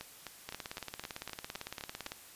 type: two click trains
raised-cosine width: 0.2 ms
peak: -22 / -24 dBFS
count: 30 / 9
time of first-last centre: 0.49-2.119 / 0.01-2.067 s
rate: 17.8 / 3.89 Hz
effects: white hiss -54 dBFS RMS until 2.35 s + resampled to 32000 Hz